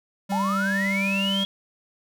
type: tone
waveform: square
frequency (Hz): 196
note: G3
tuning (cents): 0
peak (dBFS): -25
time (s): 0.29-1.45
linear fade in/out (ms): 20
type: linear sweep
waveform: sine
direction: up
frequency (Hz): 784 to 3317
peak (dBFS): -24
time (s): 0.32-1.45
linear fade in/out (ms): 0
effects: none